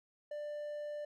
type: tone with hard clipping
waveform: triangle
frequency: 592 Hz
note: D5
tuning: 14 cents sharp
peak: -40 dBFS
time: 0.31-1.05 s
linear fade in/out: 5 ms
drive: 6 dB
effects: none